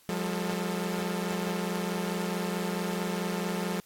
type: tone cluster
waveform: sawtooth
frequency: 178.5 / 203.1 / 441.9 Hz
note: F3 / G#3 / A4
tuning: +38 / -38 / +7 cents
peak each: -28 / -30 / -33 dBFS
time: 0.09-3.8 s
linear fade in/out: 0 ms
effects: white hiss -60 dBFS RMS until 3.85 s + AAC 64 kbps